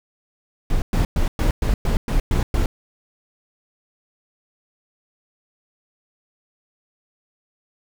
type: noise bursts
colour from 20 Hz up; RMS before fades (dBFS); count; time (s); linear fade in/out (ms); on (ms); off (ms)
brown; -18; 9; 0.7-2.66; 2; 120; 110
effects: none